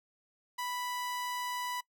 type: tone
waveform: sawtooth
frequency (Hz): 987.8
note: B5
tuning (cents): 0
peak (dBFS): -31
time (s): 0.58-1.81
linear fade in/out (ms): 10
effects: noise-tail reverb RT60 0.1 s tail -22 dB re dry